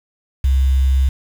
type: tone with quantisation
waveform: sine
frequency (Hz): 66.4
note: C2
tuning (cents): +26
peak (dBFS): -11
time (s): 0.44-1.09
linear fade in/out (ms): 5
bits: 6
effects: none